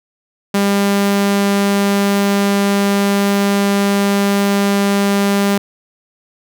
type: tone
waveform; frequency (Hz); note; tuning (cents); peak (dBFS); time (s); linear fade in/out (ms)
sawtooth; 200.1; G3; +36; -8; 0.54-5.58; 5
effects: none